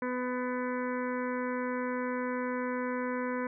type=harmonic tone; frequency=250.2 Hz; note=B3; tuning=23 cents sharp; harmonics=1 / 2 / 4 / 5 / 6 / 7 / 8 / 9; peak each=-34 / -35 / -38 / -48 / -42 / -45 / -46 / -50 dBFS; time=0.02-3.47 s; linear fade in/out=2 ms; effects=none